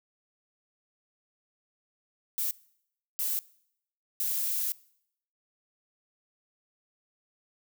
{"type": "noise bursts at uneven times", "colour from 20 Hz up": "violet", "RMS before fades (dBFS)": -30, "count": 3, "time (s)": [[2.38, 2.51], [3.19, 3.39], [4.2, 4.72]], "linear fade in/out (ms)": 0, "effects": ["noise-tail reverb RT60 0.7 s tail -22 dB re dry"]}